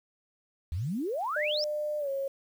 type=exponential sweep; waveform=sine; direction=up; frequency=73.6 to 5590 Hz; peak=-29 dBFS; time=0.72-1.64 s; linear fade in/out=0 ms
type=tone with pitch glide; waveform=sine; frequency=600 to 547 Hz; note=D5 to C#5; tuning=+37 to -23 cents; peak=-29 dBFS; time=1.36-2.28 s; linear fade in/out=5 ms; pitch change=-160 cents; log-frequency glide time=1.99-2.09 s
effects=9-bit